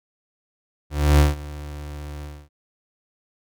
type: tone with ADSR envelope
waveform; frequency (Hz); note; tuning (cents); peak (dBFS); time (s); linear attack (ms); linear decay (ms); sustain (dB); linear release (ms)
35% pulse; 73.7; D2; +7; -9; 0.9-2.49; 290; 160; -21; 260
effects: none